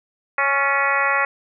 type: harmonic tone with a mistuned harmonic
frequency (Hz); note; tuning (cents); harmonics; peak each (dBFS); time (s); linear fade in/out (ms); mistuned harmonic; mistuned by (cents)
277.3; C#4; +1; 2 / 3 / 4 / 5 / 6 / 7 / 8 / 9; -27 / -26 / -23 / -23 / -27 / -22 / -27 / -28; 0.38-1.25; 2; 6; +54
effects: none